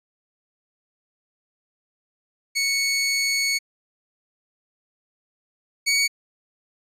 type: tone pair in turn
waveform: 20% pulse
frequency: 2217 / 2243 Hz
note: C#7 / C#7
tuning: 0 / +20 cents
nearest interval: unison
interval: 20 cents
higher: second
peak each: -15 / -13 dBFS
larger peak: second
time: 2.55-3.59 / 5.86-6.08 s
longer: first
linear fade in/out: 20 ms
effects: resampled to 32000 Hz